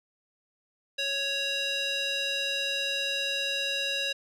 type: tone with band-pass filter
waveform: square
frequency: 555 Hz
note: C#5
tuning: 2 cents sharp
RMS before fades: -30 dBFS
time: 0.98-4.13 s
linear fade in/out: 10 ms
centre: 3500 Hz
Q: 2.6
effects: none